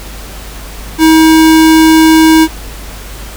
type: tone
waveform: square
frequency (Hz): 319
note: D#4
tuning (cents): +43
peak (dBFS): -3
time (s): 0.98-2.48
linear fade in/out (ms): 50
effects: added 50 Hz sine -25 dBFS peak until 3.36 s + pink hiss -29 dBFS RMS until 3.36 s